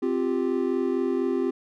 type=chord; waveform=triangle; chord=C suspended fourth; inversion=none; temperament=equal with one note detuned; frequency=261.6 / 349.2 / 393.4 Hz; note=C4 / F4 / G4; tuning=0 / 0 / +6 cents; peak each=-25 dBFS; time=0.02-1.51 s; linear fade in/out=10 ms; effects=none